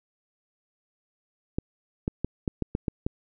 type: clicks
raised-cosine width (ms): 3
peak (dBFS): -13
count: 8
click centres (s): 1.585 / 2.079 / 2.246 / 2.478 / 2.623 / 2.751 / 2.882 / 3.065
effects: none